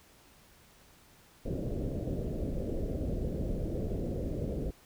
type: low-pass noise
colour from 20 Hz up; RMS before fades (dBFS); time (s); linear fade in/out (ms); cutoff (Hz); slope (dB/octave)
pink; -34; 1.45-4.71; 10; 590; 48
effects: pink hiss -60 dBFS RMS until 4.85 s